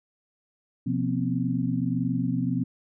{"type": "tone cluster", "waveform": "sine", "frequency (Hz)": [127.1, 174.9, 243.8, 265.4], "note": ["C3", "F3", "B3", "C4"], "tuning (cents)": [-50, 3, -22, 25], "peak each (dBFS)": -29, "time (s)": [0.86, 2.64], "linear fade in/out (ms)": 10, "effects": []}